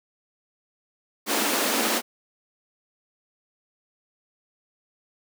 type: high-pass noise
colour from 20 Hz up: pink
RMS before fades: -24 dBFS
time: 1.26-2.02 s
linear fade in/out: 50 ms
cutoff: 210 Hz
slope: 96 dB/octave
effects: none